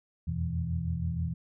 sine tone cluster, 82.2 / 88.5 / 123 / 165.4 Hz, E2 / F2 / B2 / E3, -4 / +23 / -7 / +6 cents, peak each -33 / -36 / -36 / -33 dBFS, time 0.27-1.34 s, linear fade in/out 10 ms, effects none

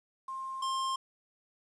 sine / square tone pair in turn, 1060 / 1060 Hz, C6 / C6, +22 / +22 cents, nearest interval unison, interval 0 cents, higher neither, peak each -36 / -31 dBFS, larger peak second, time 0.28-0.62 / 0.62-0.96 s, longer neither, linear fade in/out 5 ms, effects resampled to 22050 Hz + 10-bit

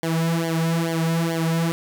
sawtooth tone with flanger, 164.81 Hz, E3, in tune, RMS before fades -22 dBFS, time 0.03-1.72 s, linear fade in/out 0 ms, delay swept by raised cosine 0.77 to 3.57 ms, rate 2.3 Hz, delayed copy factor -0.95, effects none

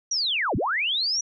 sine linear two-way sweep, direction down then up, 5920 to 59.4 to 5920 Hz, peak -22 dBFS, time 0.11-1.21 s, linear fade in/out 5 ms, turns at 0.56 s, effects none

